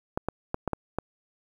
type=clicks; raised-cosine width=1 ms; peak=-13 dBFS; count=6; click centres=0.175 / 0.286 / 0.544 / 0.677 / 0.733 / 0.986 s; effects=8-bit